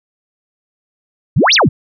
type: exponential two-way sweep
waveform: sine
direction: up then down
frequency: 94.8 to 6280 to 94.8 Hz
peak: -7 dBFS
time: 1.36-1.69 s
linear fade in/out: 10 ms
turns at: 1.54 s
effects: none